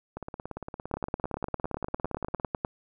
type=two click trains; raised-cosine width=1 ms; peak=-13 / -22 dBFS; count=18 / 40; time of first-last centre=0.94-2.649 / 0.17-2.399 s; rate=9.95 / 17.5 Hz; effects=none